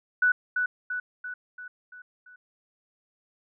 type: tone with echo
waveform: sine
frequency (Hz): 1483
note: F#6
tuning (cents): +4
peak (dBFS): -18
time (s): 0.22-0.32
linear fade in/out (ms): 5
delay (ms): 340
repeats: 6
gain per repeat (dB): -5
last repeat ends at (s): 2.36
effects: none